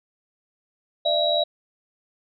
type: tone cluster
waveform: sine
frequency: 595 / 676 / 3867 Hz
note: D5 / E5 / B7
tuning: +22 / +43 / -37 cents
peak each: -23 dBFS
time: 1.05-1.44 s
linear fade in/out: 10 ms
effects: none